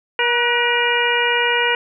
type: harmonic tone with a mistuned harmonic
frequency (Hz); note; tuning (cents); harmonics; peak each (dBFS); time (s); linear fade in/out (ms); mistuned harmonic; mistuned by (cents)
477.4; A#4; +41; 1 / 2 / 3 / 4 / 5 / 6; -22 / -22 / -22 / -22 / -22 / -22; 0.19-1.75; 2; 3; +53
effects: none